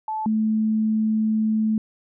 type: tone pair in turn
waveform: sine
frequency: 870 / 217.9 Hz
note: A5 / A3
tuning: -20 / -17 cents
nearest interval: 2 octaves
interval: 2397 cents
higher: first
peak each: -24 / -18 dBFS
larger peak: second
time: 0.08-0.26 / 0.26-1.78 s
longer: second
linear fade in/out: 2 ms
effects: none